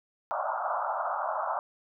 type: band-pass noise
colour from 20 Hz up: pink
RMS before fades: -31 dBFS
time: 0.31-1.59 s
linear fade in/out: 0 ms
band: 590 to 1400 Hz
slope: 96 dB/octave
effects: none